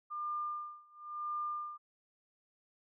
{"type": "tone with tremolo", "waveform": "sine", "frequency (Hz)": 1200, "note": "D6", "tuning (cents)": 37, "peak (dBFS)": -34, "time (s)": [0.1, 1.78], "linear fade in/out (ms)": 20, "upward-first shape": "sine", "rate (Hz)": 0.96, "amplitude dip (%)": 95, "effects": []}